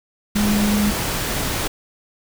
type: tone in noise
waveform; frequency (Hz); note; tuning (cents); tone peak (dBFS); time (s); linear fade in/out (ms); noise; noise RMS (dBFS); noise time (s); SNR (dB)
sine; 207.7; G#3; 0; -16; 0.35-0.91; 10; pink; -23; 0.35-1.68; +4
effects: none